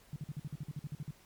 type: tone bursts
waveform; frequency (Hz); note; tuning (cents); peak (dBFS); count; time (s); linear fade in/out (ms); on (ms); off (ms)
sine; 146.3; D3; -6; -36; 13; 0.13-1.108; 2; 30; 49
effects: pink hiss -62 dBFS RMS until 1.25 s + MP3 96 kbps